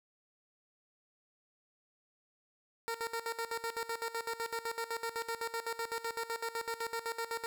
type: tone with tremolo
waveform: 15% pulse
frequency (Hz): 459.5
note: A#4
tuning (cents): -25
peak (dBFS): -28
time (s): 2.88-7.46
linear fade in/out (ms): 0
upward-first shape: square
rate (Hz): 7.9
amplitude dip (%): 80
effects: none